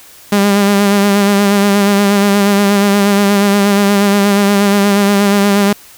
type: tone with vibrato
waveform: sawtooth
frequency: 201.3 Hz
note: G3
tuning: 46 cents sharp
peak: -4 dBFS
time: 0.32-5.73 s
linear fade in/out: 5 ms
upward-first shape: sine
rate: 8.4 Hz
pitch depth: 34 cents each way
effects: white hiss -39 dBFS RMS until 5.97 s